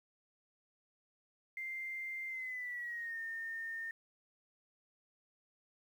sine tone with pitch glide, 2093 to 1822.1 Hz, C7 to A#6, 0 to -40 cents, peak -39 dBFS, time 1.57-3.91 s, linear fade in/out 2 ms, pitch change -240 cents, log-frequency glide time 2.28-3.19 s, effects 11-bit

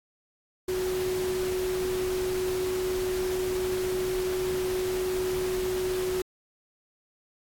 sine tone in noise, 370 Hz, F#4, in tune, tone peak -26 dBFS, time 0.68-6.22 s, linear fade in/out 5 ms, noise pink, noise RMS -37 dBFS, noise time 0.68-6.22 s, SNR +8 dB, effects AAC 64 kbps

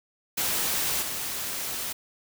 white noise with level steps, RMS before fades -27 / -32 dBFS, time 0.37-1.93 s, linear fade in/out 10 ms, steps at 1.01 s, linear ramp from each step 20 ms, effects none

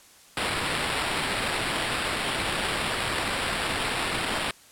white noise with sample-and-hold, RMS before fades -28 dBFS, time 0.37-4.51 s, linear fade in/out 2 ms, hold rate 6300 Hz, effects white hiss -53 dBFS RMS until 4.71 s + low-pass 11000 Hz 12 dB/octave

